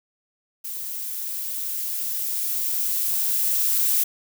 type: noise with level ramp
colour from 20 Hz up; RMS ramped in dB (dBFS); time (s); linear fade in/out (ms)
violet; -32 to -20; 0.64-4.04; 10
effects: none